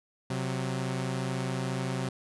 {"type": "tone pair together", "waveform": "sawtooth", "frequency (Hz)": [130.72, 185], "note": ["C3", "F#3"], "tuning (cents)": [-1, 0], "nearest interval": "tritone", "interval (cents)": 601, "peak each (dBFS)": [-27, -31], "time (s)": [0.3, 2.09], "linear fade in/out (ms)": 5, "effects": ["resampled to 24000 Hz"]}